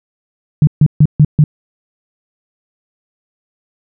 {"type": "tone bursts", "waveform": "sine", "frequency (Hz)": 150, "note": "D3", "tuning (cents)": 37, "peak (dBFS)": -3, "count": 5, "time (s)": [0.62, 1.44], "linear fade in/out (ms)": 2, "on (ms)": 52, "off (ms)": 140, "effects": []}